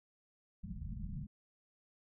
pink low-pass noise, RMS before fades -43 dBFS, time 0.63-1.27 s, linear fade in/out 10 ms, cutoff 220 Hz, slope 96 dB/octave, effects none

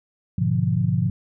sine chord, G# diminished seventh, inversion none, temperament equal, 103.83 / 123.47 / 146.83 / 174.61 Hz, G#2 / B2 / D3 / F3, 0 / 0 / 0 / 0 cents, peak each -24 / -23 / -25 / -23 dBFS, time 0.38-1.1 s, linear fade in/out 5 ms, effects none

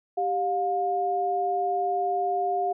sine tone pair together, 392 / 711.5 Hz, G4 / F5, 0 / +32 cents, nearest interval minor seventh, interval 1032 cents, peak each -29 / -24 dBFS, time 0.17-2.73 s, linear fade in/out 10 ms, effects none

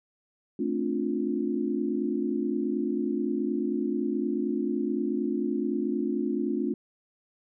sine chord, D minor seventh, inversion second, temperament just, 220.2 / 264.3 / 293.7 / 352.4 Hz, A3 / C4 / D4 / F4, +2 / +18 / 0 / +16 cents, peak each -31 dBFS, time 0.59-6.74 s, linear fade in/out 5 ms, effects none

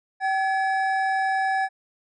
triangle tone pair together, 769.2 / 1700 Hz, G5 / G#6, -33 / +40 cents, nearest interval octave + major second, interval 1373 cents, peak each -20 / -25 dBFS, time 0.2-1.69 s, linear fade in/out 50 ms, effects resampled to 22050 Hz

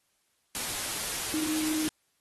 sine tone in noise, 311.1 Hz, D#4, in tune, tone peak -28 dBFS, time 1.34-1.88 s, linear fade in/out 0 ms, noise white, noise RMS -33 dBFS, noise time 0.55-1.89 s, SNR +2 dB, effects white hiss -73 dBFS RMS until 2.2 s + AAC 32 kbps

